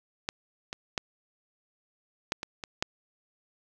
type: clicks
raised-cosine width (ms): 0.2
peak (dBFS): -12 / -18 / -11 / -10 / -17 / -19 / -9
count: 7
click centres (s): 0.289 / 0.729 / 0.978 / 2.321 / 2.431 / 2.638 / 2.825
effects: none